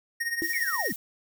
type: tone with tremolo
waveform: square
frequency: 1860 Hz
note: A#6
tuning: 4 cents flat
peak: -25 dBFS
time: 0.2-0.92 s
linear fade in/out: 10 ms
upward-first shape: triangle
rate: 17 Hz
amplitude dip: 80%
type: noise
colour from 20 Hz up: violet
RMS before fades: -37 dBFS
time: 0.42-0.96 s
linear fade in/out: 0 ms
type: tone with exponential decay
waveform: sine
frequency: 332.6 Hz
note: E4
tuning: 16 cents sharp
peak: -24 dBFS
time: 0.42-0.53 s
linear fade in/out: 0 ms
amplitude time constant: 22 ms
type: linear sweep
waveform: sine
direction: down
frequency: 2340 to 146.83 Hz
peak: -30 dBFS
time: 0.53-0.93 s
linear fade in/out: 5 ms
effects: none